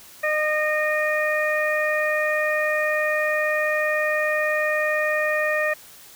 harmonic tone with a mistuned harmonic, 610 Hz, D#5, 34 cents flat, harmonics 1 / 2 / 3 / 4, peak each -23 / -30 / -23 / -30 dBFS, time 0.23-5.74 s, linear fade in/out 10 ms, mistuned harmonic 3, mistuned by +17 cents, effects white hiss -46 dBFS RMS until 6.15 s

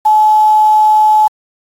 sine tone with quantisation, 857 Hz, A5, 46 cents flat, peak -5 dBFS, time 0.05-1.28 s, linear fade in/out 10 ms, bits 5, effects AAC 48 kbps

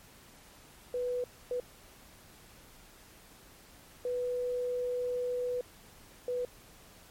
sine tone bursts at uneven times, 493.9 Hz, B4, in tune, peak -30 dBFS, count 4, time 0.94-1.24 / 1.51-1.6 / 4.05-5.61 / 6.28-6.45 s, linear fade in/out 2 ms, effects pink hiss -56 dBFS RMS until 7.1 s + MP3 64 kbps

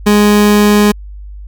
30% pulse tone, 207.7 Hz, G#3, in tune, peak -3 dBFS, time 0.06-0.92 s, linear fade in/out 10 ms, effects added 50 Hz sine -26 dBFS peak until 1.47 s

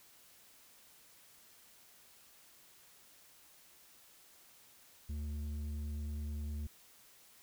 square tone with low-pass filter, 74.2 Hz, D2, 18 cents sharp, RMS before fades -40 dBFS, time 5.09-6.67 s, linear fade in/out 5 ms, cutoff 180 Hz, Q 1.2, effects white hiss -62 dBFS RMS until 7.42 s

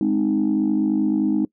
sine chord, Ab major, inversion none, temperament equal, 207.7 / 261.6 / 311.1 Hz, Ab3 / C4 / Eb4, 0 / 0 / 0 cents, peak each -21 / -22 / -19 dBFS, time 0.01-1.45 s, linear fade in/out 2 ms, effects noise-tail reverb RT60 0.1 s tail -23 dB re dry + tanh soft clip ceiling -11 dBFS

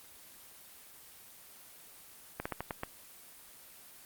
slowing click train, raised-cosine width 0.5 ms, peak -19 dBFS, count 6, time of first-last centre 2.4-2.834 s, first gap 55 ms, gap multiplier 1.23, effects white hiss -54 dBFS RMS until 4.05 s + Opus 24 kbps

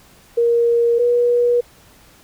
sine tone pair in turn, 470 / 482.1 Hz, A#4 / B4, +14 / -42 cents, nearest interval unison, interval 44 cents, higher second, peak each -12 dBFS, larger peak neither, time 0.37-0.99 / 0.99-1.61 s, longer neither, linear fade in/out 10 ms, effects pink hiss -49 dBFS RMS until 2.23 s

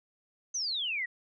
sine exponential sweep, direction down, 6310 to 1880 Hz, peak -30 dBFS, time 0.54-1.06 s, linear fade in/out 10 ms, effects none

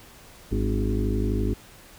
harmonic tone with a mistuned harmonic, 51.91 Hz, G#1, in tune, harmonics 1 / 2 / 4 / 5 / 6 / 7 / 8, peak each -25 / -28 / -31 / -32 / -33 / -33 / -34 dBFS, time 0.51-1.54 s, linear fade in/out 10 ms, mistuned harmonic 6, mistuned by -48 cents, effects pink hiss -49 dBFS RMS until 1.98 s

